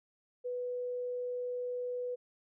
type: tone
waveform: sine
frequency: 493.9 Hz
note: B4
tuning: in tune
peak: -34 dBFS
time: 0.44-2.16 s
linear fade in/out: 20 ms
effects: none